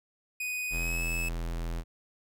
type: tone with pitch glide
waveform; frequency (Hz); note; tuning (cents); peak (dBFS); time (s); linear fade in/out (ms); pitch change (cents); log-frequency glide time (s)
45% pulse; 2489 to 2601; D#7 to E7; 0 to -24; -31; 0.4-1.29; 5; +76; 0.72-1.04
type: tone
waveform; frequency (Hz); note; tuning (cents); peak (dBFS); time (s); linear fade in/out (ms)
square; 41.92; E1; +30; -32; 0.7-1.84; 50
effects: none